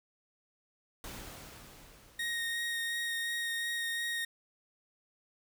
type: noise with exponential decay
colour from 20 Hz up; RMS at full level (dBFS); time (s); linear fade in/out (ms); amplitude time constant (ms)
pink; -43; 1.04-3.71; 2; 580
type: tone with vibrato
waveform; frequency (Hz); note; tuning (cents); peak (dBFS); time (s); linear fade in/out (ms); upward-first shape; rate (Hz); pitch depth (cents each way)
30% pulse; 1864.7; A#6; 0; -30; 2.19-4.25; 5; sine; 2.8; 12
effects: none